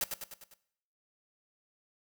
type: noise with echo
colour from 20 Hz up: white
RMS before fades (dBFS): -31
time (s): 0.01-0.04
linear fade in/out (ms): 2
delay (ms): 100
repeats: 5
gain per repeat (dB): -5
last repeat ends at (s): 0.54
effects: noise-tail reverb RT60 0.7 s tail -17 dB re dry